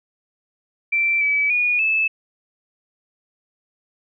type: tone with pitch steps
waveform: sine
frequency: 2343 / 2293 / 2450 / 2616 Hz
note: D7 / D7 / D#7 / E7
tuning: -5 / -42 / -27 / -14 cents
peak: -16 dBFS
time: 0.92-2.08 s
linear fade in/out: 10 ms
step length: 290 ms
effects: none